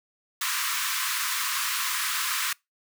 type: high-pass noise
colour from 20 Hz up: pink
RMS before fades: -28 dBFS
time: 0.41-2.53 s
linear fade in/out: 5 ms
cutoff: 1000 Hz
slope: 96 dB/octave
effects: noise-tail reverb RT60 0.2 s tail -25 dB re dry